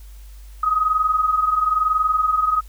sine tone pair together, 1242 / 1263 Hz, D#6 / D#6, -3 / +26 cents, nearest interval unison, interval 29 cents, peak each -22 / -17 dBFS, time 0.63-2.61 s, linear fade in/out 5 ms, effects added 50 Hz sine -37 dBFS peak until 2.68 s + white hiss -53 dBFS RMS until 2.68 s

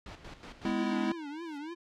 pink noise with tremolo, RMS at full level -45 dBFS, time 0.06-0.77 s, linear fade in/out 2 ms, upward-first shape square, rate 5.4 Hz, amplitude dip 65%
square chord, E major, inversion first, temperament equal with one note detuned, 207.7 / 251.8 / 329.6 Hz, G#3 / B3 / E4, 0 / +34 / 0 cents, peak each -34 dBFS, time 0.65-1.12 s, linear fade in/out 2 ms
square tone with vibrato, 311.5 Hz, D#4, 2 cents sharp, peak -39 dBFS, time 0.77-1.75 s, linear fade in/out 20 ms, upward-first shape triangle, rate 3.4 Hz, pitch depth 190 cents each way
violet noise with exponential growth, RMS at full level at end -45 dBFS, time 1.02-1.58 s, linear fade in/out 1 ms, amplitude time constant 120 ms
effects low-pass 4000 Hz 12 dB/octave

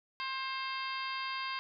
harmonic tone, 530 Hz, C5, 22 cents sharp, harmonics 2 / 3 / 4 / 5 / 6 / 7 / 8 / 9, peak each -38 / -44 / -43 / -44 / -46 / -48 / -51 / -45 dBFS, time 0.2-1.59 s, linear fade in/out 0 ms, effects none

